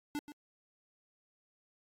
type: tone with echo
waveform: square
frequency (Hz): 293.7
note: D4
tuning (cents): 0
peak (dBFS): -35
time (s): 0.15-0.19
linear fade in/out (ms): 0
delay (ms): 130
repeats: 1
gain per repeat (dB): -12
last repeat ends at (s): 0.32
effects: AAC 64 kbps